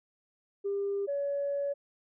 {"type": "tone pair in turn", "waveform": "sine", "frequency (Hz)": [399.6, 565.1], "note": ["G4", "C#5"], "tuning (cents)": [33, 33], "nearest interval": "tritone", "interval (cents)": 600, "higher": "second", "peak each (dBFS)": -28, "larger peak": "neither", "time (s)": [[0.64, 1.07], [1.07, 1.74]], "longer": "second", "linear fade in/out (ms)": 20, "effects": ["tanh soft clip ceiling -24 dBFS"]}